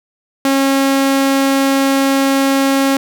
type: tone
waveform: sawtooth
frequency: 272.4 Hz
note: C#4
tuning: 30 cents flat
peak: -7 dBFS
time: 0.45-2.97 s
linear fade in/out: 2 ms
effects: none